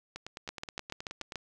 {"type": "two click trains", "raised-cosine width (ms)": 0.2, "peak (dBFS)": [-23, -19], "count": [12, 7], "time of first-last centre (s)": [[0.16, 1.322], [0.49, 1.357]], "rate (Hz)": [9.47, 6.92], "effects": []}